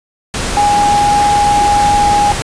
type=tone in noise; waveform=sine; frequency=823 Hz; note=G#5; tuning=16 cents flat; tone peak=-8 dBFS; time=0.57-2.32 s; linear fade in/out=0 ms; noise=pink; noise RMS=-18 dBFS; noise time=0.34-2.42 s; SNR=+7 dB; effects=resampled to 22050 Hz